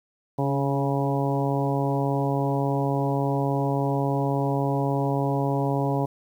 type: harmonic tone with a mistuned harmonic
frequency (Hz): 138.59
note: C#3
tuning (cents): 0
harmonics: 1 / 2 / 3 / 4 / 5 / 6 / 7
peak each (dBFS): -25 / -28 / -30 / -31 / -32 / -33 / -33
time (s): 0.38-6.06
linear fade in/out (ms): 10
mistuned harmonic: 2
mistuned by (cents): +22
effects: 9-bit